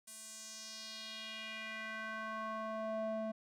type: tone with band-pass filter sweep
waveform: square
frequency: 219.7 Hz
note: A3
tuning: 2 cents flat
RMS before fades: -43 dBFS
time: 0.07-3.32 s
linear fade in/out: 10 ms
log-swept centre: 9400 to 510 Hz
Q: 2.4
effects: none